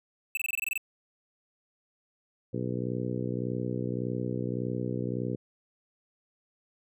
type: tone bursts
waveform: square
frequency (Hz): 2634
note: E7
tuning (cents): -2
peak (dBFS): -28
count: 10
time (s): 0.35-0.777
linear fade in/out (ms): 2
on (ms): 22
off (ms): 23
type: harmonic tone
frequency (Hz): 61.74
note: B1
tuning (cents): 0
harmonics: 2 / 3 / 4 / 5 / 6 / 7 / 8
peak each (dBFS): -34 / -36 / -37 / -38 / -39 / -39 / -40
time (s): 2.53-5.36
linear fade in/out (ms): 10
effects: none